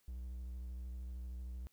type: tone with vibrato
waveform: triangle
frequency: 61.74 Hz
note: B1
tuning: in tune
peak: -40 dBFS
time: 0.08-1.67 s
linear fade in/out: 0 ms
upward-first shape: sine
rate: 13 Hz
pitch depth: 45 cents each way
effects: white hiss -75 dBFS RMS until 1.72 s